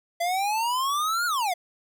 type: exponential two-way sweep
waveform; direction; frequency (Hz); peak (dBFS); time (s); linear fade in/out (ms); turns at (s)
square; up then down; 674 to 1456 to 674; -24; 0.2-1.54; 10; 1.26
effects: none